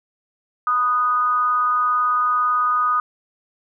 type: tone with amplitude modulation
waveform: sine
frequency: 1238 Hz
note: D#6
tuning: 9 cents flat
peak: -13 dBFS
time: 0.67-3 s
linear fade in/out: 2 ms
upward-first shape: sine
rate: 242 Hz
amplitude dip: 60%
effects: none